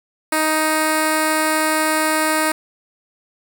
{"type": "tone with notch filter", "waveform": "5% pulse", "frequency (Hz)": 312.1, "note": "D#4", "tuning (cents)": 5, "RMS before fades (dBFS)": -18, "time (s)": [0.32, 2.52], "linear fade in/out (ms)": 5, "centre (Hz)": 3200, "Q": 1, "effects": ["7-bit"]}